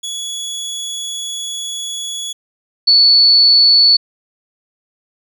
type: tone pair in turn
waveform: 25% pulse / sine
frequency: 3382 / 4441 Hz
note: G#7 / C#8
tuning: +31 / +2 cents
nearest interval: perfect fourth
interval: 471 cents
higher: second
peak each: -18 / -6 dBFS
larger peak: second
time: 0.03-2.33 / 2.87-3.97 s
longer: first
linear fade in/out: 10 ms
effects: none